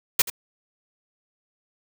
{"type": "noise with echo", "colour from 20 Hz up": "white", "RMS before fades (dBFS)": -17, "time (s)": [0.19, 0.22], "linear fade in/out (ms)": 5, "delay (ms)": 81, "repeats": 1, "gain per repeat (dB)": -15, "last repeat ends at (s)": 0.301, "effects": []}